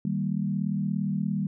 sine chord, Eb major, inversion none, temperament equal, 155.56 / 196 / 233.1 Hz, Eb3 / G3 / Bb3, 0 / 0 / 0 cents, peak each -30 / -27 / -33 dBFS, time 0.05-1.47 s, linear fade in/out 2 ms, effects none

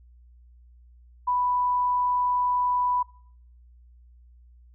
sine tone, 989 Hz, B5, 2 cents sharp, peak -21 dBFS, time 1.27-3.03 s, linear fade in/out 10 ms, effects noise-tail reverb RT60 0.6 s tail -24 dB re dry + added 60 Hz sine -50 dBFS peak until 4.74 s

